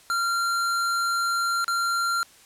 square tone with dropouts, 1380 Hz, F6, 21 cents flat, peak -23 dBFS, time 0.1-2.23 s, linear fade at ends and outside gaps 0 ms, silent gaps 1.644-1.68 s, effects white hiss -53 dBFS RMS until 2.45 s + low-pass 11000 Hz 12 dB/octave

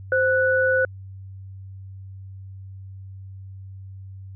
sine tone pair together, 520.7 / 1480 Hz, C5 / F#6, -8 / 0 cents, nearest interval octave + tritone, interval 1808 cents, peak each -19 / -20 dBFS, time 0.12-0.85 s, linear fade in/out 2 ms, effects added 96 Hz sine -36 dBFS peak until 4.35 s

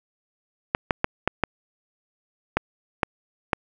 clicks, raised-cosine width 0.5 ms, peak -4 dBFS, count 8, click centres 0.749 / 0.908 / 1.044 / 1.276 / 1.437 / 2.57 / 3.032 / 3.532 s, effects none

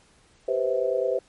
sine chord, C major seventh, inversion second, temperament equal with one note detuned, 392 / 493.9 / 523.3 / 648.7 Hz, G4 / B4 / C5 / E5, 0 / 0 / 0 / -28 cents, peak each -29 / -27 / -25 / -30 dBFS, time 0.48-1.19 s, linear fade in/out 5 ms, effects pink hiss -59 dBFS RMS until 1.28 s + MP3 48 kbps

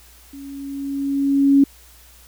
sine tone with level ramp, 277.7 Hz, C#4, 3 cents sharp, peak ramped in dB -34 to -8 dBFS, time 0.33-1.64 s, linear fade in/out 5 ms, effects added 60 Hz sine -49 dBFS peak until 2.27 s + white hiss -49 dBFS RMS until 2.27 s

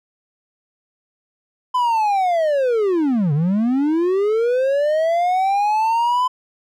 triangle linear two-way sweep, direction down then up, 1017 to 138.59 to 1017 Hz, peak -13 dBFS, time 1.74-6.28 s, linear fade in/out 10 ms, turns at 3.33 s, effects none

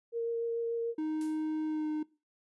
sine tone with vibrato, 463.9 Hz, A#4, 8 cents flat, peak -30 dBFS, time 0.12-0.95 s, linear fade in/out 50 ms, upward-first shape sine, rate 6.8 Hz, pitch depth 9 cents each way
triangle tone with pitch glide, 311.1 to 306.5 Hz, D#4 to D#4, 0 to -26 cents, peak -29 dBFS, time 0.98-2.03 s, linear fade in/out 5 ms, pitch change -26 cents, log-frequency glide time 1.66-1.88 s
blue noise with exponential decay, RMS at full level -46 dBFS, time 1.21-1.53 s, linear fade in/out 1 ms, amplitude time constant 69 ms
effects noise-tail reverb RT60 0.3 s tail -21 dB re dry + resampled to 24000 Hz

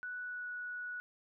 sine tone with pitch glide, 1480 to 1468.9 Hz, F#6 to F#6, 0 to -13 cents, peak -39 dBFS, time 0.03-1 s, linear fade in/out 0 ms, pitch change -13 cents, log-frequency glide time 0.19-0.48 s, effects none

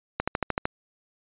click train, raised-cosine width 0.5 ms, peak -9 dBFS, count 7, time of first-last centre 0.2-0.655 s, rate 13.2 Hz, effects resampled to 8000 Hz

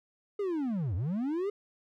triangle linear two-way sweep, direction down then up, 420.5 to 80.5 to 420.5 Hz, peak -27 dBFS, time 0.39-1.5 s, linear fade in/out 5 ms, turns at 0.95 s, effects none

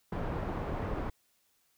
pink low-pass noise, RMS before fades -35 dBFS, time 0.12-1.1 s, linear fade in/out 5 ms, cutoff 1100 Hz, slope 12 dB/octave, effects white hiss -72 dBFS RMS until 1.77 s

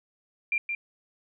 sine tone with echo, 2379 Hz, D7, 22 cents sharp, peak -23 dBFS, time 0.52-0.58 s, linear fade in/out 2 ms, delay 170 ms, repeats 1, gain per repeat -5 dB, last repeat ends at 0.75 s, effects none

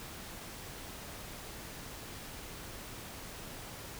silence, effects pink hiss -46 dBFS RMS until 3.99 s

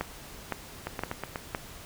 two click trains, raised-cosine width 0.5 ms, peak -14 / -17 dBFS, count 4 / 5, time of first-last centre 0.01-1.548 / 0.87-1.358 s, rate 1.95 / 8.19 Hz, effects pink hiss -46 dBFS RMS until 1.85 s

